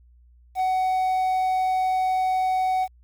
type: tone with quantisation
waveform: triangle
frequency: 748 Hz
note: F#5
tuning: 19 cents sharp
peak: -18 dBFS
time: 0.55-2.88 s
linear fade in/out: 50 ms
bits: 8
effects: added 60 Hz sine -51 dBFS peak until 3.03 s